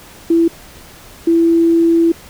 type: tone bursts at uneven times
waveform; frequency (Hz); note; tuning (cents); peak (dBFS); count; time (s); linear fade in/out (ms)
sine; 333.4; E4; +20; -8; 2; 0.3-0.48 / 1.27-2.12; 5
effects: pink hiss -39 dBFS RMS until 2.29 s